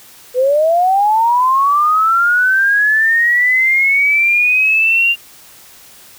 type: linear sweep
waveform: sine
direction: up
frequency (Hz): 487.8 to 2800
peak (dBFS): -9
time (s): 0.34-5.16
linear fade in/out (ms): 50
effects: white hiss -41 dBFS RMS until 6.18 s